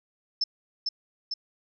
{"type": "tone with echo", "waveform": "sine", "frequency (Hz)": 5274, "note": "E8", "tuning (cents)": 0, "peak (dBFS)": -22, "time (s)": [0.41, 0.44], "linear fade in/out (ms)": 5, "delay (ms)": 450, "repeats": 2, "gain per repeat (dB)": -3, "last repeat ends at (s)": 1.34, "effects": []}